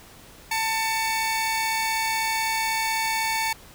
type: tone pair together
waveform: sawtooth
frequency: 890 / 2243 Hz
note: A5 / C#7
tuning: +20 / +20 cents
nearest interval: octave + major third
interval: 1600 cents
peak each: -21 / -24 dBFS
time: 0.51-3.53 s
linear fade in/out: 5 ms
effects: pink hiss -48 dBFS RMS until 3.74 s